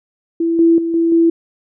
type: tone with level steps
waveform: sine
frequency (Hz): 332.8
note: E4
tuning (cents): +17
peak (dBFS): -13 / -7 / -16 / -11 / -8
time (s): 0.4-1.3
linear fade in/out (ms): 5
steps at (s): 0.59 / 0.78 / 0.94 / 1.12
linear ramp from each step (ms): 2
effects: none